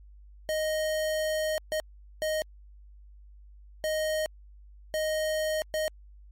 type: tone bursts at uneven times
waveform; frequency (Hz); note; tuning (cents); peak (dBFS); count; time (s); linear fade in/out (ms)
square; 622.3; D#5; 0; -27; 6; 0.49-1.58 / 1.72-1.8 / 2.22-2.42 / 3.84-4.26 / 4.94-5.62 / 5.74-5.88; 0
effects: added 50 Hz sine -48 dBFS peak until 6.31 s + MP3 64 kbps